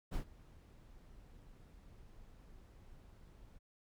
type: noise with ADSR envelope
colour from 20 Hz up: brown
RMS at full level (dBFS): -36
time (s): 0.11-3.59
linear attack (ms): 36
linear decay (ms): 97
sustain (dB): -22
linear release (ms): 20
effects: none